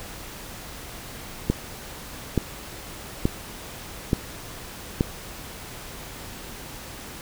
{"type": "click train", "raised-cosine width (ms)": 3, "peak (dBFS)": -6, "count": 5, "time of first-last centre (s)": [1.5, 5.009], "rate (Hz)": 1.14, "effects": ["pink hiss -39 dBFS RMS until 7.21 s"]}